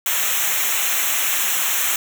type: noise with comb filter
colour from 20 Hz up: white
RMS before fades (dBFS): -20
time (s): 0.06-1.96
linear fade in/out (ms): 2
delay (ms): 0.21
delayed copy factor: -0.95
effects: none